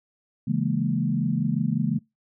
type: chord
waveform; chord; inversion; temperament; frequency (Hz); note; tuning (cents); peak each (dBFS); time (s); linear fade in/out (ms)
sine; A# half-diminished seventh; first; equal; 138.59 / 164.81 / 207.7 / 233.1; C#3 / E3 / G#3 / A#3; 0 / 0 / 0 / 0; -27; 0.47-1.99; 10
effects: noise-tail reverb RT60 0.2 s tail -22 dB re dry

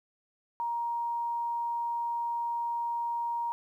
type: tone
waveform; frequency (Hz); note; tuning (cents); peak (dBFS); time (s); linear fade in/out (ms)
sine; 940; A#5; +14; -29; 0.6-3.52; 0
effects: 11-bit

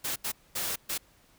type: noise bursts at uneven times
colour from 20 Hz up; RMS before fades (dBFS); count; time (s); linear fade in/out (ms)
white; -32; 4; 0.04-0.16 / 0.24-0.32 / 0.55-0.76 / 0.89-0.98; 10
effects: pink hiss -62 dBFS RMS until 1.38 s

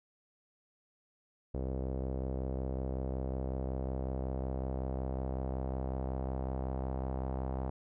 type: tone with low-pass filter sweep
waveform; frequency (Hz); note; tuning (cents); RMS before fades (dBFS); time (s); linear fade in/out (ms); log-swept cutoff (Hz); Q
sawtooth; 65.41; C2; 0; -36; 1.54-7.7; 5; 520 to 790; 2
effects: none

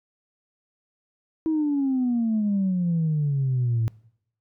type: exponential sweep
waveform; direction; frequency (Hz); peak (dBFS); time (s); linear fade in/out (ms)
sine; down; 323.3 to 110.5; -19; 1.46-3.88; 0
effects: noise-tail reverb RT60 0.7 s tail -23 dB re dry + tanh soft clip ceiling -17 dBFS

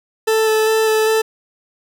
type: tone with vibrato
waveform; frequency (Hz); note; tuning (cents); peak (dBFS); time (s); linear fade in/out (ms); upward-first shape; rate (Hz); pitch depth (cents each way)
40% pulse; 438.5; A4; -6; -12; 0.27-1.22; 10; square; 2.5; 10
effects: none

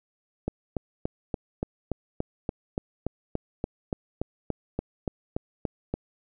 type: click train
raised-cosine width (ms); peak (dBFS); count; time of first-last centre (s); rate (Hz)
2; -14; 20; 0.48-5.94; 3.48
effects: none

